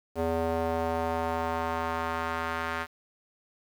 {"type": "tone with band-pass filter sweep", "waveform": "square", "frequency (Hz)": 82.41, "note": "E2", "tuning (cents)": 0, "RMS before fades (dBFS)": -30, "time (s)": [0.15, 2.87], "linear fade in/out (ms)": 50, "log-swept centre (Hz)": [530, 1500], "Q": 1.6, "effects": ["8-bit"]}